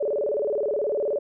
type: tone with vibrato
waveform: sine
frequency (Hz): 493.9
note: B4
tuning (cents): 0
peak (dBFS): -22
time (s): 0-1.19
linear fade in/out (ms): 10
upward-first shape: square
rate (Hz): 19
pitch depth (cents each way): 260
effects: none